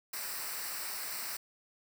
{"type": "noise with comb filter", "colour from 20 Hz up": "white", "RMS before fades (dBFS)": -39, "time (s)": [0.13, 1.37], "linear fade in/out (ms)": 5, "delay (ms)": 0.3, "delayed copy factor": -0.7, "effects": []}